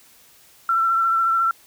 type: tone with vibrato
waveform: sine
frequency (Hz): 1347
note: E6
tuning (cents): +37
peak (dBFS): -16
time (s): 0.69-1.51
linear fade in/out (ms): 2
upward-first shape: sine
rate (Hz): 14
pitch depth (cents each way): 23
effects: white hiss -52 dBFS RMS until 1.66 s